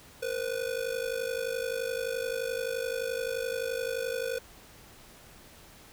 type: ring-modulated tone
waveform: square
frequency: 493.9 Hz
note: B4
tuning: in tune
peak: -28 dBFS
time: 0.22-4.39 s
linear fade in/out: 10 ms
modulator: 25.8 Hz
effects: pink hiss -53 dBFS RMS until 5.92 s